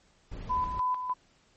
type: noise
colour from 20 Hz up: brown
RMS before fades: -39 dBFS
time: 0.31-0.8 s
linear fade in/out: 10 ms
type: tone with tremolo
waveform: sine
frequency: 1004 Hz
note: B5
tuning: 28 cents sharp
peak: -25 dBFS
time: 0.49-1.14 s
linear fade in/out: 20 ms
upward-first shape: square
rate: 3.3 Hz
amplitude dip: 55%
effects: pink hiss -65 dBFS RMS until 1.56 s + MP3 32 kbps